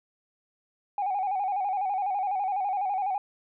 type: tone with vibrato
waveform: sine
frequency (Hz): 783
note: G5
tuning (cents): -2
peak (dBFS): -24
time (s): 0.98-3.18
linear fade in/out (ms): 2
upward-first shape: square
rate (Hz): 12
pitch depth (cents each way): 73
effects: tanh soft clip ceiling -22 dBFS